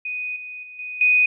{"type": "tone with level steps", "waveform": "sine", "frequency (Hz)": 2489, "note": "D#7", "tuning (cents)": 0, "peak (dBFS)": [-25, -32, -37, -29, -13], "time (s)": [0.05, 1.26], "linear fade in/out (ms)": 5, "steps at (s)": [0.36, 0.63, 0.79, 1.01], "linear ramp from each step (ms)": 2, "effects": []}